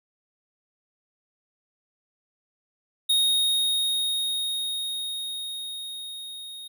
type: tone with level ramp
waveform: square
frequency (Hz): 3729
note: A#7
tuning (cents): 0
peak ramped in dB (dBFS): -19 to -38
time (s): 3.09-6.68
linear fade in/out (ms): 10
effects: none